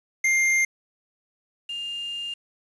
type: tone pair in turn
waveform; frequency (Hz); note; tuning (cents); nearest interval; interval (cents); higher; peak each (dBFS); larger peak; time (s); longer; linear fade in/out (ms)
square / sine; 2108 / 2810; C7 / F7; +12 / +10; perfect fourth; 498; second; -19 / -29; first; 0.24-0.65 / 1.69-2.34; second; 5
effects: resampled to 22050 Hz + 8-bit